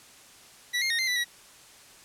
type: tone with pitch steps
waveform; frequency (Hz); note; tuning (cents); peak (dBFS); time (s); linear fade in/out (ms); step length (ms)
25% pulse; 1954 / 2125 / 1855 / 2081 / 1979 / 1920; B6 / C7 / A#6 / C7 / B6 / B6; -19 / +26 / -9 / -10 / +3 / -49; -21; 0.73-1.246; 20; 86
effects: white hiss -52 dBFS RMS until 2.04 s + low-pass 10000 Hz 12 dB/octave